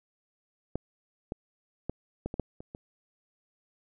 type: clicks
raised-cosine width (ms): 2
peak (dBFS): -17 / -20 / -18 / -19 / -22 / -15 / -30 / -27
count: 8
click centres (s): 0.756 / 1.321 / 1.896 / 2.26 / 2.341 / 2.397 / 2.605 / 2.749
effects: none